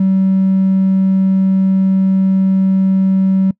triangle tone, 190.9 Hz, G3, 46 cents flat, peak -6 dBFS, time 0-3.51 s, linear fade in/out 5 ms, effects noise-tail reverb RT60 0.1 s tail -25 dB re dry + tanh soft clip ceiling -5 dBFS

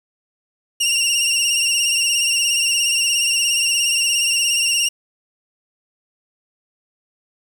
20% pulse tone with vibrato, 2790 Hz, F7, 2 cents flat, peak -10 dBFS, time 0.8-4.89 s, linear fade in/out 10 ms, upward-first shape sine, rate 17 Hz, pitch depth 48 cents each way, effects 7-bit

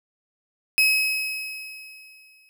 35% pulse tone with exponential decay, 2557 Hz, D#7, 47 cents sharp, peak -13 dBFS, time 0.78-2.49 s, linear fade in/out 0 ms, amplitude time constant 370 ms, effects none

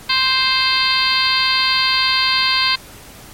harmonic tone, 523.3 Hz, C5, in tune, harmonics 2 / 3 / 4 / 5 / 6 / 7 / 8 / 9, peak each -21 / -24 / -22 / -22 / -23 / -23 / -19 / -21 dBFS, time 0.09-2.76 s, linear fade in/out 10 ms, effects pink hiss -39 dBFS RMS until 3.33 s + MP3 64 kbps

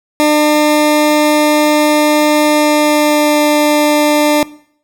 20% pulse tone with pitch glide, 300.6 to 298.2 Hz, D4 to D4, +40 to +27 cents, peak -3 dBFS, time 0.2-4.43 s, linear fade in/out 0 ms, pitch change -13 cents, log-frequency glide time 2.45-3.42 s, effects noise-tail reverb RT60 0.6 s tail -20 dB re dry

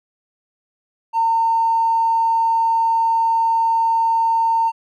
triangle tone, 910 Hz, A#5, 42 cents flat, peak -10 dBFS, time 1.13-4.72 s, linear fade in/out 50 ms, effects tanh soft clip ceiling -12 dBFS

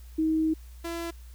sine / sawtooth tone pair in turn, 316.7 / 336.8 Hz, D#4 / E4, +31 / +37 cents, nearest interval minor second, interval 106 cents, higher second, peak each -22 / -28 dBFS, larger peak first, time 0.18-0.54 / 0.84-1.11 s, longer first, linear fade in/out 10 ms, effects added 60 Hz sine -43 dBFS peak until 1.34 s + white hiss -59 dBFS RMS until 1.34 s

